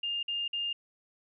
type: tone bursts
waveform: sine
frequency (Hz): 2814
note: F7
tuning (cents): +12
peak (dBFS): -30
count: 3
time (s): 0.03-0.73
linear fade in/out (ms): 5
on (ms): 200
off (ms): 50
effects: none